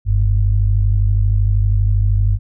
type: tone pair together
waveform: sine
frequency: 47.05 / 99.7 Hz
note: F#1 / G2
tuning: +30 / +30 cents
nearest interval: octave + minor second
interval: 1300 cents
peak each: -14 dBFS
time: 0.05-2.39 s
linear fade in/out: 50 ms
effects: none